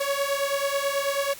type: beating tone pair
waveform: sawtooth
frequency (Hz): 554.4 / 563.6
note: C#5 / C#5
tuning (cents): 0 / +29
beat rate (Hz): 9.2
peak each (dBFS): -23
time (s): 0-1.34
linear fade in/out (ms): 10
effects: white hiss -43 dBFS RMS until 1.39 s + Opus 48 kbps